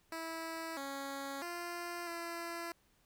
10% pulse tone with pitch steps, 326.7 / 275.9 / 346.9 / 339 Hz, E4 / C#4 / F4 / E4, -15 / -8 / -12 / +49 cents, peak -32 dBFS, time 0.12-2.72 s, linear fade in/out 2 ms, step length 650 ms, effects pink hiss -72 dBFS RMS until 3.05 s

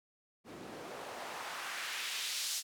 white noise with band-pass filter sweep, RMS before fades -41 dBFS, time 0.44-2.63 s, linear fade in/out 50 ms, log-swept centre 230 to 5900 Hz, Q 1.1, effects none

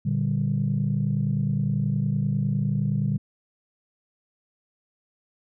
sine chord, G minor, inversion first, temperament equal, 116.54 / 146.83 / 196 Hz, Bb2 / D3 / G3, 0 / 0 / 0 cents, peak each -26 / -24 / -26 dBFS, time 0.05-3.18 s, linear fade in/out 10 ms, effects tanh soft clip ceiling -14 dBFS

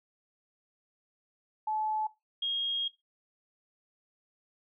sine tone pair in turn, 863 / 3258 Hz, A5 / G#7, -34 / -34 cents, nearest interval octave + major seventh, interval 2300 cents, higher second, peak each -29 / -29 dBFS, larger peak neither, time 1.67-2.07 / 2.42-2.88 s, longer second, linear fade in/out 5 ms, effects noise-tail reverb RT60 0.2 s tail -17 dB re dry

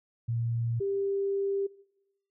sine tone pair in turn, 116.54 / 395.5 Hz, A#2 / G4, 0 / +15 cents, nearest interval octave + major sixth, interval 2115 cents, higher second, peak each -27 dBFS, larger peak neither, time 0.28-0.8 / 0.8-1.67 s, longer second, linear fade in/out 10 ms, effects noise-tail reverb RT60 0.9 s tail -22 dB re dry

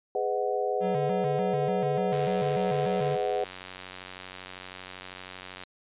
sine chord, G# minor seventh, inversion none, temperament equal with one note detuned, 415.3 / 501.4 / 622.3 / 740 Hz, G#4 / B4 / D#5 / F#5, 0 / +26 / 0 / 0 cents, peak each -30 / -30 / -34 / -31 dBFS, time 0.15-3.44 s, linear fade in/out 2 ms
square tone with vibrato, 164.81 Hz, E3, in tune, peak -31 dBFS, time 0.8-3.18 s, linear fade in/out 50 ms, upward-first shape square, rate 3.4 Hz, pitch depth 210 cents each way
click train, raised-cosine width 0.2 ms, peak -22 dBFS, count 326, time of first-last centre 2.13-5.636 s, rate 92.7 Hz
effects resampled to 8000 Hz

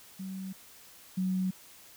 sine tone pair in turn, 190.2 / 186.39 Hz, F#3 / F#3, +48 / +13 cents, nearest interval unison, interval 35 cents, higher first, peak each -36 / -27 dBFS, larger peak second, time 0.19-0.53 / 1.17-1.51 s, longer neither, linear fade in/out 10 ms, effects white hiss -54 dBFS RMS until 1.96 s

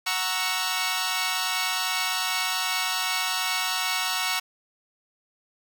10% pulse chord, F# dominant seventh, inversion none, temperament equal, 740 / 932.3 / 1108.7 / 1318.5 Hz, F#5 / A#5 / C#6 / E6, 0 / 0 / 0 / 0 cents, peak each -22 dBFS, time 0.06-4.4 s, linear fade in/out 10 ms, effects none

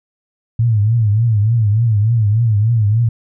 sine tone with vibrato, 110 Hz, A2, in tune, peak -10 dBFS, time 0.59-3.09 s, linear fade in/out 5 ms, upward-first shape triangle, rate 3.4 Hz, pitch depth 160 cents each way, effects none

